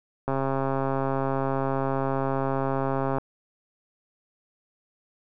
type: click train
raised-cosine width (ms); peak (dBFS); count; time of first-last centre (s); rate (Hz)
1; -13; 393; 0.28-3.184; 135
effects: none